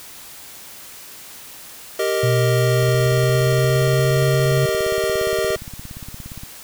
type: chord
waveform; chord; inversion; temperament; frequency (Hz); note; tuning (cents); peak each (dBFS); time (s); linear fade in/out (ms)
square; Eb major; first; equal; 392 / 466.2 / 622.3; G4 / Bb4 / Eb5; 0 / 0 / 0; -23 / -24 / -23; 1.99-5.56; 5
type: tone with pitch glide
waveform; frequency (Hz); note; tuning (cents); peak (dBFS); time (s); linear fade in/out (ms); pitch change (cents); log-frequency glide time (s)
sine; 122.5 to 135.14; B2 to C#3; -14 to -44; -16; 2.23-4.66; 5; +170; 2.46-4.24
type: click train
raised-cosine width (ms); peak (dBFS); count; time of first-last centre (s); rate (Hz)
5; -22; 63; 2.83-6.435; 17.2
effects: white hiss -39 dBFS RMS until 6.63 s